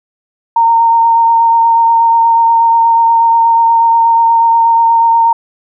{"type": "tone with vibrato", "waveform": "sine", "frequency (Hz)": 920, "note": "A#5", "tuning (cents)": -23, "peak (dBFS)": -5, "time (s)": [0.56, 5.33], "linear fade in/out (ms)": 5, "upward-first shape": "sine", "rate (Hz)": 8.3, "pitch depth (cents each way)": 14, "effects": []}